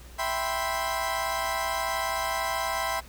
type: chord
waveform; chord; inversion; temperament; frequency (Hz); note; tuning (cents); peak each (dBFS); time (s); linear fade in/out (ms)
30% pulse; C major seventh; first; equal; 659.3 / 784 / 987.8 / 1046.5; E5 / G5 / B5 / C6; 0 / 0 / 0 / 0; -30; 0.18-3.01; 20
effects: added 60 Hz sine -45 dBFS peak until 3.08 s + pink hiss -51 dBFS RMS until 3.08 s

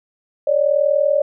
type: tone pair together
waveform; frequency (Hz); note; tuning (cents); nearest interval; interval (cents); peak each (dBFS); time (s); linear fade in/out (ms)
sine; 558 / 598.4; C#5 / D5; +11 / +32; minor second; 121; -16; 0.47-1.22; 5
effects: none

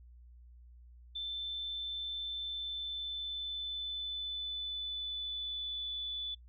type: tone with pitch glide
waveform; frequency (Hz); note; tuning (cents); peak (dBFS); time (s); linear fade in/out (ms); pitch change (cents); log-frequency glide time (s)
sine; 3538 to 3475; A7 to A7; +9 to -22; -36; 1.15-6.35; 10; -31; 2.41-5.89
effects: noise-tail reverb RT60 0.1 s tail -23 dB re dry + added 60 Hz sine -53 dBFS peak until 6.48 s

